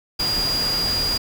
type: tone in noise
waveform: sine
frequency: 4841 Hz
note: D#8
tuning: 48 cents flat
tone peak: -20 dBFS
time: 0.19-1.18 s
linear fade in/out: 10 ms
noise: pink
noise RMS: -28 dBFS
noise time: 0.19-1.18 s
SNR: +5 dB
effects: none